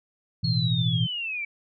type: chord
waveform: sine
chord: A suspended second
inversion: none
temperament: equal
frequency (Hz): 110 / 123.47 / 164.81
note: A2 / B2 / E3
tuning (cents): 0 / 0 / 0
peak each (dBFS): -28 / -25 / -26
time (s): 0.43-1.07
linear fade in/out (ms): 10
type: linear sweep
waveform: sine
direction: down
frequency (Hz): 4340 to 2283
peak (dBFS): -28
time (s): 0.44-1.45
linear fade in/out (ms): 5
effects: none